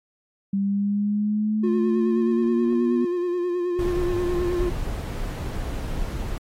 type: exponential sweep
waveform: sine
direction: up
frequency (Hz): 196.5 to 244.9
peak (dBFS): -20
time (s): 0.53-3.05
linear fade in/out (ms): 5
type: tone with vibrato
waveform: triangle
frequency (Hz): 353.9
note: F4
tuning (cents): +23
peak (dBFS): -20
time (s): 1.63-4.7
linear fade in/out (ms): 10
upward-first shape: sine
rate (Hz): 9.4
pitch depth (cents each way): 34
type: noise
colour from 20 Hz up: brown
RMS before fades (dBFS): -28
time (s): 3.79-6.38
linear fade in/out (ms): 2
effects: AAC 48 kbps